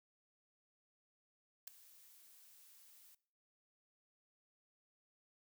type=noise with ADSR envelope; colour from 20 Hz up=blue; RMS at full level=-43 dBFS; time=1.67-3.15 s; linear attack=6 ms; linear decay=6 ms; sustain=-20 dB; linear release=6 ms; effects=noise-tail reverb RT60 0.5 s tail -20 dB re dry